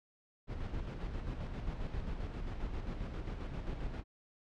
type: noise with tremolo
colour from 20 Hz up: brown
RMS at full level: -38 dBFS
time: 0.47-4.04 s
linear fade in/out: 50 ms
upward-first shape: square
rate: 7.5 Hz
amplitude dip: 40%
effects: low-pass 4000 Hz 12 dB/octave